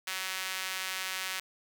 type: tone with high-pass filter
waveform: sawtooth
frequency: 188.1 Hz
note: F#3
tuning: 29 cents sharp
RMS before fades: -36 dBFS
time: 0.07-1.4 s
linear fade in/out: 5 ms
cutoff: 1900 Hz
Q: 0.99
effects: none